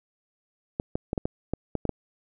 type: clicks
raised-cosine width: 2 ms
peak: -13 dBFS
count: 9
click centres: 0.799 / 0.955 / 1.131 / 1.178 / 1.255 / 1.536 / 1.753 / 1.853 / 1.893 s
effects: none